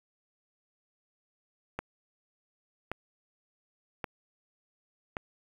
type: click train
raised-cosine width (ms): 0.5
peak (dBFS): -18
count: 4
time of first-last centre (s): 1.79-5.168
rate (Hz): 0.888
effects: 8-bit